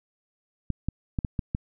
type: clicks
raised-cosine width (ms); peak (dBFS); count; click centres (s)
5; -14; 6; 0.703 / 0.886 / 1.188 / 1.248 / 1.392 / 1.549
effects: none